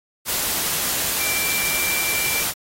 sine tone in noise, 2349 Hz, D7, in tune, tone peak -25 dBFS, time 1.17-2.45 s, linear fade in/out 50 ms, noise white, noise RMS -23 dBFS, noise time 0.25-2.54 s, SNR -5 dB, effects AAC 48 kbps

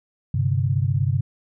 sine chord, G suspended fourth, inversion none, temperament equal, 98 / 130.81 / 146.83 Hz, G2 / C3 / D3, 0 / 0 / 0 cents, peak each -22 / -21 / -26 dBFS, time 0.34-1.21 s, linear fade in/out 5 ms, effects none

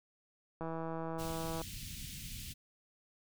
click train, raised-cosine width 1 ms, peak -27 dBFS, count 165, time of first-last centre 0.61-1.616 s, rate 163 Hz
pink band-stop noise, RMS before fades -45 dBFS, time 1.18-2.54 s, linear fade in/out 20 ms, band 210 to 2500 Hz, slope 24 dB/octave
effects none

